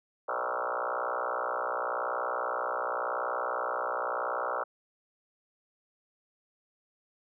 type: tone with frequency modulation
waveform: sine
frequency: 952 Hz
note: A#5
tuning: 36 cents sharp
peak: -29 dBFS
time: 0.28-4.64 s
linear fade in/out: 10 ms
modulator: 60.9 Hz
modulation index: 7.7
effects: none